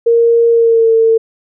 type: tone with pitch glide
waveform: sine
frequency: 465.4 to 451.1 Hz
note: A#4 to A4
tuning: -3 to +43 cents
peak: -6 dBFS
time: 0.06-1.18 s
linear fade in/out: 10 ms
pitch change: -54 cents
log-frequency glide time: 0.5-0.91 s
effects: none